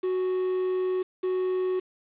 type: tone pair in turn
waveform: triangle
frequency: 370 / 370 Hz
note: F#4 / F#4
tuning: 0 / 0 cents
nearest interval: unison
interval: 0 cents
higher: neither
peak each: -22 dBFS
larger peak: neither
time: 0.03-1.03 / 1.23-1.8 s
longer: first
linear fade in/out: 10 ms
effects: resampled to 8000 Hz + 8-bit